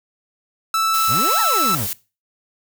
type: tone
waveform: 45% pulse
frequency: 1318.5 Hz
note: E6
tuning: in tune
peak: -16 dBFS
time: 0.74-1.75 s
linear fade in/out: 2 ms
type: noise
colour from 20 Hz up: blue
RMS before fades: -25 dBFS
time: 0.94-1.93 s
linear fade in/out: 0 ms
type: exponential two-way sweep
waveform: 30% pulse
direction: up then down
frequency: 80.3 to 960 to 80.3 Hz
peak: -21 dBFS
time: 1.07-1.88 s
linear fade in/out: 50 ms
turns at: 1.4 s
effects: noise-tail reverb RT60 0.3 s tail -19 dB re dry